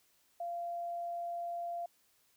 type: tone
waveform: sine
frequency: 690 Hz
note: F5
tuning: 21 cents flat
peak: -36 dBFS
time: 0.4-1.86 s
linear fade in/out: 5 ms
effects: white hiss -71 dBFS RMS until 2.36 s